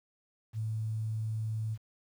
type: tone with quantisation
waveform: sine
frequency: 109.9 Hz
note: A2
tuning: 2 cents flat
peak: -31 dBFS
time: 0.53-1.78 s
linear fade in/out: 50 ms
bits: 10
effects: none